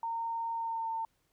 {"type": "tone with pitch glide", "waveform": "sine", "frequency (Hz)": [918, 903.8], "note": ["A#5", "A5"], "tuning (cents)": [-27, 46], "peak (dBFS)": -32, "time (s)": [0.03, 1.05], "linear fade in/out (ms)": 2, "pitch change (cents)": -27, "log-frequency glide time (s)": [0.55, 0.9], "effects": ["pink hiss -75 dBFS RMS until 1.32 s"]}